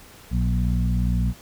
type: harmonic tone with a mistuned harmonic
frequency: 59.6 Hz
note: A#1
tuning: 39 cents sharp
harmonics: 1 / 2 / 3 / 4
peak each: -21 / -25 / -26 / -32 dBFS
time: 0.3-1.34 s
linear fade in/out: 50 ms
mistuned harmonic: 3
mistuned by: +25 cents
effects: pink hiss -47 dBFS RMS until 1.41 s